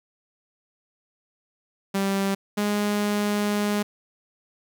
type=tone pair in turn; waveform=sawtooth; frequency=196 / 206.8 Hz; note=G3 / G#3; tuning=0 / -7 cents; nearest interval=minor second; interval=93 cents; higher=second; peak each=-18 dBFS; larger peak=neither; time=1.94-2.35 / 2.57-3.83 s; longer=second; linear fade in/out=10 ms; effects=10-bit